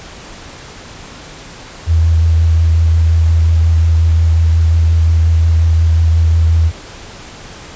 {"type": "tone with vibrato", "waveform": "sine", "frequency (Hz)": 81.8, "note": "E2", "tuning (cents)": -13, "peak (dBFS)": -7, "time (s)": [1.86, 6.72], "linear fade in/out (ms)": 50, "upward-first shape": "sine", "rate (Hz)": 5.6, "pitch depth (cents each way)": 18, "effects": ["pink hiss -33 dBFS RMS until 7.75 s", "resampled to 16000 Hz"]}